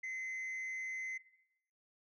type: tone with frequency modulation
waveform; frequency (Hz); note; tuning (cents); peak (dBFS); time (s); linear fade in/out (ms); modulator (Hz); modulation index
sine; 2054; C7; -33; -36; 0.03-1.18; 10; 169; 0.29
effects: noise-tail reverb RT60 0.8 s tail -19 dB re dry + tanh soft clip ceiling -38 dBFS